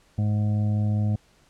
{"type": "harmonic tone", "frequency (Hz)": 105.1, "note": "G#2", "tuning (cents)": 21, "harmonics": [1, 2, 3, 5, 6, 7], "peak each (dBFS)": [-21, -28, -42, -44, -44, -45], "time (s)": [0.18, 1.16], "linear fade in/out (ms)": 5, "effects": ["pink hiss -60 dBFS RMS until 1.49 s", "low-pass 9000 Hz 12 dB/octave"]}